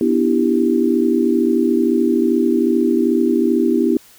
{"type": "chord", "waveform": "sine", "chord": "E minor seventh", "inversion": "second", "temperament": "equal with one note detuned", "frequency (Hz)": [246.9, 296.2, 329.6, 392], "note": ["B3", "D4", "E4", "G4"], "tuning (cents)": [0, 15, 0, 0], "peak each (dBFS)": [-17, -21, -17, -19], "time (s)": [0.01, 3.97], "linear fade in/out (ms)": 2, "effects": ["white hiss -47 dBFS RMS until 4.18 s"]}